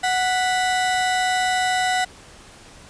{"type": "tone pair together", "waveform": "35% pulse", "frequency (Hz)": [738.5, 1975.5], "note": ["F#5", "B6"], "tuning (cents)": [-3, 0], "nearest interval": "octave + perfect fourth", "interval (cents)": 1703, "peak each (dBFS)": [-18, -23], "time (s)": [0.03, 2.05], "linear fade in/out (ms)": 10, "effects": ["pink hiss -45 dBFS RMS until 2.89 s", "resampled to 22050 Hz"]}